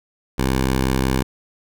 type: tone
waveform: 10% pulse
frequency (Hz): 65.41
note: C2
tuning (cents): 0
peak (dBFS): -9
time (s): 0.38-1.23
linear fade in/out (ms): 10
effects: none